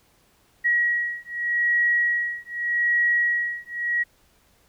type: beating tone pair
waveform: sine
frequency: 1908 / 1908.83 Hz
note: A#6 / A#6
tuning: +40 / +41 cents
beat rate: 0.83 Hz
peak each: -23 dBFS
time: 0.64-4.04 s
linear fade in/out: 20 ms
effects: pink hiss -61 dBFS RMS until 4.68 s